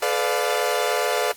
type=tone cluster; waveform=sawtooth; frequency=432 / 501 / 588 / 705 Hz; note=A4 / B4 / D5 / F5; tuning=-32 / +25 / +2 / +16 cents; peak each=-22 dBFS; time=0.02-1.32 s; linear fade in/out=5 ms; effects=white hiss -46 dBFS RMS until 1.36 s + AAC 64 kbps